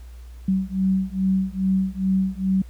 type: beating tone pair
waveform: sine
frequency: 188.9 / 191.3 Hz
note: F#3 / G3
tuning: +36 / -42 cents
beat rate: 2.4 Hz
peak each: -22 dBFS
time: 0.48-2.62 s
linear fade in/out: 5 ms
effects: added 60 Hz sine -37 dBFS peak until 2.69 s + pink hiss -56 dBFS RMS until 2.69 s